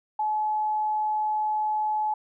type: tone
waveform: sine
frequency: 855 Hz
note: A5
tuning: 50 cents flat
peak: -23 dBFS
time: 0.19-2.14 s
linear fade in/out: 5 ms
effects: none